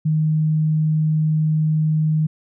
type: tone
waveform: sine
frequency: 155.56 Hz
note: D#3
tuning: in tune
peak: -15 dBFS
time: 0.05-2.27 s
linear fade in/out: 10 ms
effects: none